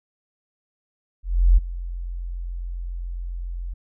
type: tone with ADSR envelope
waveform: sine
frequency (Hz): 43.65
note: F1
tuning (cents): 0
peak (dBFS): -9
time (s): 1.23-3.74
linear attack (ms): 340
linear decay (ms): 21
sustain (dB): -18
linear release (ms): 10
effects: none